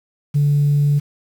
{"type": "tone", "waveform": "sine", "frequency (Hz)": 144.7, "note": "D3", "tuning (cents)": -25, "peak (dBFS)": -11, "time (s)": [0.34, 1], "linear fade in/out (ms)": 20, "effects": ["tanh soft clip ceiling -9 dBFS", "7-bit"]}